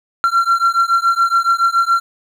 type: beating tone pair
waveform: triangle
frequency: 1363 / 1370.1 Hz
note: F6 / F6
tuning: -43 / -34 cents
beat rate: 7.1 Hz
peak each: -13 dBFS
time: 0.24-2 s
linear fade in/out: 0 ms
effects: none